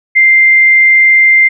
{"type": "tone", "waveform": "sine", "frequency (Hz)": 2093, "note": "C7", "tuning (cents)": 0, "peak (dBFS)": -3, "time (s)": [0.15, 1.49], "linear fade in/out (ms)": 20, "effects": []}